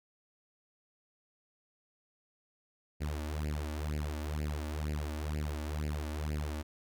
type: tone with flanger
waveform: sawtooth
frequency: 75.2 Hz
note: D2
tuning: 42 cents sharp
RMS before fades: -36 dBFS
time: 3-6.63 s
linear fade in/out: 20 ms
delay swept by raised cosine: 0.41 to 3.51 ms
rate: 2.1 Hz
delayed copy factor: +0.85
effects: none